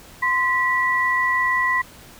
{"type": "tone pair together", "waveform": "sine", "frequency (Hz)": [1033.5, 1951], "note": ["C6", "B6"], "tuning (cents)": [-22, -22], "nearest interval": "major seventh", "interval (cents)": 1100, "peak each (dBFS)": [-21, -19], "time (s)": [0.22, 1.82], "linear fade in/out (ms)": 10, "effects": ["pink hiss -45 dBFS RMS until 2.19 s"]}